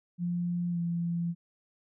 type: tone with pitch glide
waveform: sine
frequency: 174.61 to 170.62 Hz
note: F3 to F3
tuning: 0 to -40 cents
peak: -28 dBFS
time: 0.18-1.35 s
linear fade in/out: 50 ms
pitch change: -40 cents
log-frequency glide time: 0.7-0.79 s
effects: none